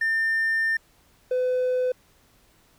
triangle tone pair in turn, 1800 / 505.1 Hz, A6 / B4, +39 / +39 cents, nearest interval octave + minor seventh, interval 2200 cents, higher first, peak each -18 dBFS, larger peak neither, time 0.01-0.77 / 1.31-1.92 s, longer first, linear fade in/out 5 ms, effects tanh soft clip ceiling -16 dBFS + pink hiss -60 dBFS RMS until 2.78 s

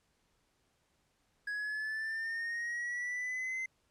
triangle linear sweep, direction up, 1661.2 to 2071 Hz, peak -33 dBFS, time 1.47-3.66 s, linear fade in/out 5 ms, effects pink hiss -75 dBFS RMS until 3.9 s + low-pass 10000 Hz 12 dB/octave

